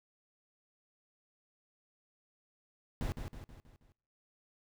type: noise with echo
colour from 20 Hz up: brown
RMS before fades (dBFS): -35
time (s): 3.01-3.12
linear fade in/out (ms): 0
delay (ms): 160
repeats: 5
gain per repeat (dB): -6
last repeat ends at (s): 3.92
effects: noise-tail reverb RT60 0.7 s tail -25 dB re dry